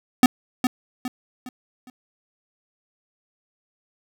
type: tone with echo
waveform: square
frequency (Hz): 251.8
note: B3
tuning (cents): +34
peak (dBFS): -10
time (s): 0.23-0.26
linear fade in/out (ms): 2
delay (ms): 410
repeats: 4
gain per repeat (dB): -8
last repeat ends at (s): 1.9
effects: none